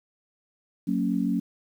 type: chord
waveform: sine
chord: F# major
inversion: none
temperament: equal with one note detuned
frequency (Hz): 185 / 229.5 / 277.2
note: F#3 / A#3 / C#4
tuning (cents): 0 / -27 / 0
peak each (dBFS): -27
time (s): 0.87-1.4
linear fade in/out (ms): 10
effects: 9-bit